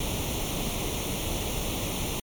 pink noise with comb filter, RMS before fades -30 dBFS, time 0-2.2 s, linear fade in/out 5 ms, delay 0.31 ms, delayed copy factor +0.75, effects MP3 96 kbps

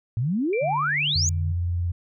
sine exponential sweep, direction up, 105.4 to 6900 Hz, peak -21 dBFS, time 0.17-1.29 s, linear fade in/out 0 ms
sine tone with exponential decay, 2351 Hz, D7, 1 cent sharp, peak -29 dBFS, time 0.53-1.41 s, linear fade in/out 2 ms, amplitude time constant 190 ms
sine tone with tremolo, 146.83 Hz, D3, in tune, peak -29 dBFS, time 0.61-1.53 s, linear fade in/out 20 ms, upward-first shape sine, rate 2.5 Hz, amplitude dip 25%
sine tone with vibrato, 87.31 Hz, F2, in tune, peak -22 dBFS, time 1.15-1.92 s, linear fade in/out 10 ms, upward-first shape triangle, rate 19 Hz, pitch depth 51 cents each way
effects none

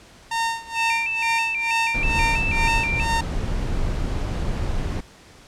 sawtooth tone with tremolo, 915 Hz, A#5, 32 cents flat, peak -16 dBFS, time 0.31-3.21 s, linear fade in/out 5 ms, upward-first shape sine, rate 2.2 Hz, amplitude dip 90%
sine tone with vibrato, 2500 Hz, D#7, 8 cents sharp, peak -22 dBFS, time 0.74-3.06 s, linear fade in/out 50 ms, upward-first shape square, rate 3.1 Hz, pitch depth 95 cents each way
brown noise, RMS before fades -24 dBFS, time 1.94-5.01 s, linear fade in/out 10 ms
effects pink hiss -48 dBFS RMS until 5.47 s + low-pass 8000 Hz 12 dB/octave

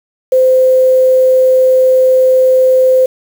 sine tone with quantisation, 516 Hz, C5, 24 cents flat, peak -5 dBFS, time 0.32-3.06 s, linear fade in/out 5 ms, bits 5, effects none

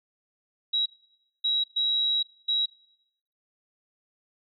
sine tone bursts at uneven times, 3861 Hz, B7, 40 cents flat, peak -22 dBFS, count 4, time 0.73-0.86 / 1.44-1.64 / 1.76-2.23 / 2.48-2.66 s, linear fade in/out 10 ms, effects noise-tail reverb RT60 0.8 s tail -20 dB re dry

